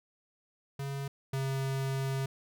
square tone pair in turn, 138.59 / 134.8 Hz, C#3 / C#3, 0 / -48 cents, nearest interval unison, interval 48 cents, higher first, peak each -35 / -31 dBFS, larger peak second, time 0.79-1.08 / 1.33-2.26 s, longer second, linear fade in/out 5 ms, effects none

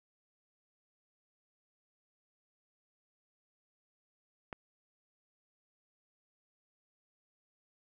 click, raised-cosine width 0.5 ms, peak -25 dBFS, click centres 4.528 s, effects none

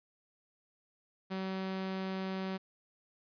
sawtooth tone, 189.9 Hz, F#3, 45 cents sharp, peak -31 dBFS, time 1.3-2.58 s, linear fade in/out 20 ms, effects resampled to 11025 Hz + 12-bit

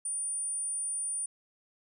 sine tone, 9350 Hz, D9, 9 cents flat, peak -31 dBFS, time 0.05-1.26 s, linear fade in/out 5 ms, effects none

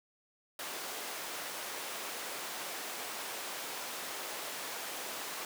pink high-pass noise, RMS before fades -41 dBFS, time 0.59-5.45 s, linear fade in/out 2 ms, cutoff 500 Hz, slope 12 dB/octave, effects none

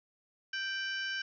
harmonic tone with a mistuned harmonic, 784 Hz, G5, in tune, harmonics 2 / 3 / 4 / 5 / 6 / 7 / 8, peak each -35 / -47 / -40 / -54 / -49 / -45 / -57 dBFS, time 0.53-1.22 s, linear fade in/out 5 ms, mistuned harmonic 4, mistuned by -80 cents, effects none

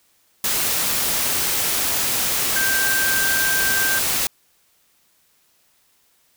sine tone in noise, 1570 Hz, G6, 2 cents sharp, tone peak -20 dBFS, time 2.56-3.99 s, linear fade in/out 2 ms, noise white, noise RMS -21 dBFS, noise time 0.44-4.27 s, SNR -2 dB, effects white hiss -61 dBFS RMS until 6.36 s

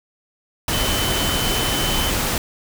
sine tone in noise, 3043 Hz, F#7, 48 cents sharp, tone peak -25 dBFS, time 0.73-2.1 s, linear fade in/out 2 ms, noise pink, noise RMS -21 dBFS, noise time 0.68-2.38 s, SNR -7 dB, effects none

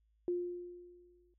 sine tone with exponential decay, 353.1 Hz, F4, 19 cents sharp, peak -30 dBFS, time 0.28-1.34 s, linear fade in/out 1 ms, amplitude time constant 230 ms, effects added 54 Hz sine -70 dBFS peak until 1.38 s

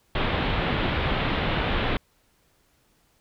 pink low-pass noise, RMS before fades -25 dBFS, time 0.15-1.97 s, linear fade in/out 2 ms, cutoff 3700 Hz, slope 48 dB/octave, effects pink hiss -65 dBFS RMS until 3.2 s

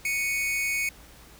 45% pulse tone pair together, 2221 / 2489 Hz, C#7 / D#7, +3 / 0 cents, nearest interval major second, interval 197 cents, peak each -26 / -32 dBFS, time 0.05-0.89 s, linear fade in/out 2 ms, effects added 56 Hz sine -54 dBFS peak until 1.39 s + pink hiss -51 dBFS RMS until 1.39 s

